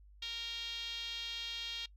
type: tone with band-pass filter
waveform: 5% pulse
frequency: 464 Hz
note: A#4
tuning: 8 cents flat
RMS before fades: -41 dBFS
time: 0.22-1.86 s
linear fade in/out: 5 ms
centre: 3400 Hz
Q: 3.8
effects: noise-tail reverb RT60 0.1 s tail -23 dB re dry + added 50 Hz sine -56 dBFS peak until 1.96 s